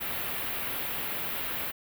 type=band-stop noise; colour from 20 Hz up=white; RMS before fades=-33 dBFS; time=0-1.72 s; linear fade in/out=20 ms; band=3300 to 13000 Hz; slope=24 dB/octave; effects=none